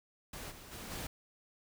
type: noise with level steps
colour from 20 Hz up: pink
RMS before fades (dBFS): -45 / -52 / -46 / -42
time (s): 0.33-1.07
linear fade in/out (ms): 5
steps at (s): 0.5 / 0.71 / 0.9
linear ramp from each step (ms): 20
effects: none